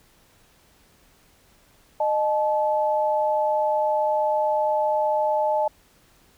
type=tone pair together; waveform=sine; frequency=613 / 864.6 Hz; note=D#5 / A5; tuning=-26 / -31 cents; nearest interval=tritone; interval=595 cents; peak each=-22 dBFS; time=2-5.68 s; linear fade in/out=5 ms; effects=pink hiss -58 dBFS RMS until 6.37 s